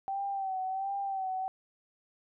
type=tone with vibrato; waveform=sine; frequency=773 Hz; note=G5; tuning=24 cents flat; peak=-31 dBFS; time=0.08-1.48 s; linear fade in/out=0 ms; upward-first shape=sine; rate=1.4 Hz; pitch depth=51 cents each way; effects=none